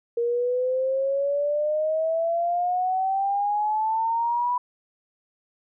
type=exponential sweep; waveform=sine; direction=up; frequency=467.4 to 990 Hz; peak=-21 dBFS; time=0.17-4.58 s; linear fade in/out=5 ms; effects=none